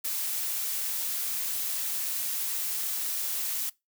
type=noise; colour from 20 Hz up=blue; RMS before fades=-31 dBFS; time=0.04-3.7 s; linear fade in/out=10 ms; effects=noise-tail reverb RT60 0.2 s tail -22 dB re dry